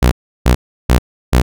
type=tone bursts; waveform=sawtooth; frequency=61.74 Hz; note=B1; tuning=in tune; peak=-3 dBFS; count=4; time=0.02-1.42 s; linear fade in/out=10 ms; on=95 ms; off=340 ms; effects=none